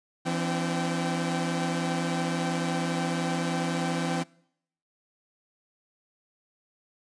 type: tone cluster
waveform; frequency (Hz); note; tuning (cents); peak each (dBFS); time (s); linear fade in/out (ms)
sawtooth; 168.1 / 259.2 / 289.2 / 774; E3 / C4 / D4 / G5; +34 / -16 / -27 / -22; -25 / -28 / -33 / -32; 0.25-4.24; 20
effects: noise-tail reverb RT60 0.7 s tail -24 dB re dry + resampled to 22050 Hz